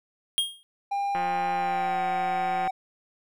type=tone with exponential decay; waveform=square; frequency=3240 Hz; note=G#7; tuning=43 cents flat; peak=-19 dBFS; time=0.38-0.63 s; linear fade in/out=0 ms; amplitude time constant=53 ms
type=tone with pitch glide; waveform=triangle; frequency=801 to 758.7 Hz; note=G5 to F#5; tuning=+37 to +43 cents; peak=-23 dBFS; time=0.91-2.71 s; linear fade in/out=10 ms; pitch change=-94 cents; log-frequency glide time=1.55-2.02 s
type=click train; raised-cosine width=0.5 ms; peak=-19 dBFS; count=271; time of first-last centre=1.15-2.675 s; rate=177 Hz
effects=none